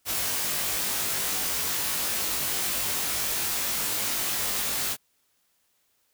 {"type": "noise with comb filter", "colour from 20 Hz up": "white", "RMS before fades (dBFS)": -28, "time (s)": [0.05, 4.97], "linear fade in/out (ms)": 50, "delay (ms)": 20, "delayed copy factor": 0.95, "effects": ["white hiss -70 dBFS RMS until 6.13 s"]}